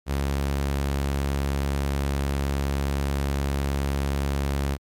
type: tone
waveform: sawtooth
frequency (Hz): 69.6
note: C#2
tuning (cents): +8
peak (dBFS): -19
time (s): 0.06-4.78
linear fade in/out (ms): 50
effects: MP3 64 kbps

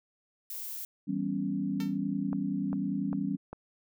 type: noise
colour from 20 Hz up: violet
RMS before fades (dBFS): -39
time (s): 0.5-0.85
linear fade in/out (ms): 2
type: chord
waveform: sine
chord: C# half-diminished seventh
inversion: first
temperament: equal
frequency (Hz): 164.81 / 196 / 246.9 / 277.2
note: E3 / G3 / B3 / C#4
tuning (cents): 0 / 0 / 0 / 0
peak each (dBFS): -38 / -32 / -38 / -33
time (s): 1.07-3.37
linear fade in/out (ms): 20
type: tone with exponential decay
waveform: 5% pulse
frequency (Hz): 450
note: A4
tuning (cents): +39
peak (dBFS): -28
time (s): 1.8-1.98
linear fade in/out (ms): 2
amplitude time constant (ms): 39
type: click train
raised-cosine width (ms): 1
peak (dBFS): -26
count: 4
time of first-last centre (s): 2.33-3.53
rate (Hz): 2.5
effects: none

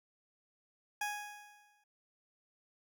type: tone with exponential decay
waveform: 20% pulse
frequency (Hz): 830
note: G#5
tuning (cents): -1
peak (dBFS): -28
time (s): 1.01-1.84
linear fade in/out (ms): 5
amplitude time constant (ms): 180
effects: none

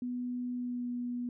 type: tone with pitch glide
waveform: sine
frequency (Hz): 246.8 to 243.8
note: B3 to B3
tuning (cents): -1 to -22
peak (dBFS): -33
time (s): 0.02-1.29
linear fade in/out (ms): 2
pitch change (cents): -21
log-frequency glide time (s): 0.54-0.88
effects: none

